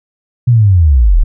sine linear sweep, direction down, 125.8 to 31.68 Hz, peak -4 dBFS, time 0.47-1.24 s, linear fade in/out 10 ms, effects none

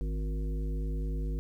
harmonic tone with a mistuned harmonic, 52 Hz, G#1, 3 cents sharp, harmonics 1 / 3 / 5 / 7 / 9, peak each -30 / -40 / -44 / -47 / -49 dBFS, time 0.01-1.39 s, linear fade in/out 0 ms, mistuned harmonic 7, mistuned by -23 cents, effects 11-bit

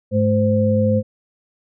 sine tone cluster, 103.4 / 215.3 / 518 Hz, G#2 / A3 / C5, -7 / -37 / -17 cents, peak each -18 dBFS, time 0.11-1.03 s, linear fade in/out 50 ms, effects none

